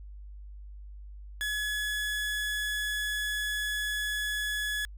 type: tone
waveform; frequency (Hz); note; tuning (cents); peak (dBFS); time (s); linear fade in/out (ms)
30% pulse; 1696; G#6; +36; -27; 1.41-4.85; 0
effects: added 50 Hz sine -42 dBFS peak until 4.97 s